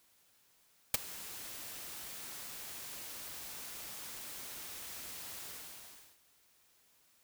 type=noise with ADSR envelope; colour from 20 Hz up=white; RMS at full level=-25 dBFS; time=0.94-6.2 s; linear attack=3 ms; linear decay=17 ms; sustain=-21 dB; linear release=770 ms; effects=white hiss -69 dBFS RMS until 7.23 s